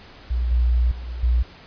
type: tone with level steps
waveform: sine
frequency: 60.2 Hz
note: B1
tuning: 44 cents flat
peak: -19 / -15 / -30 / -27 / -15 dBFS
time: 0.3-1.43 s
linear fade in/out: 10 ms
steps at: 0.51 / 0.91 / 1.07 / 1.23 s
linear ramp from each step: 5 ms
effects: pink hiss -45 dBFS RMS until 1.66 s + resampled to 11025 Hz